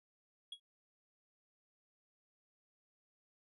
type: tone with exponential decay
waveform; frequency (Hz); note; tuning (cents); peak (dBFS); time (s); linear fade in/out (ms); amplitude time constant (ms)
triangle; 3322; G#7; 0; -39; 0.52-0.6; 5; 17
effects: resampled to 32000 Hz